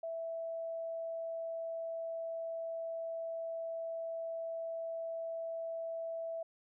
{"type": "tone", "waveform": "sine", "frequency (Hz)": 659.3, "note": "E5", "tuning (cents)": 0, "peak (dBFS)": -37, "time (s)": [0.03, 6.43], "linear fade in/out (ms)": 5, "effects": []}